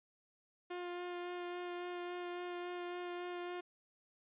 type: tone with vibrato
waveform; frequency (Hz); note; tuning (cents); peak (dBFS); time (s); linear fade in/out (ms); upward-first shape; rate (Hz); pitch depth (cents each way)
sawtooth; 353.8; F4; +23; -37; 0.7-3.61; 10; sine; 3.6; 11
effects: resampled to 8000 Hz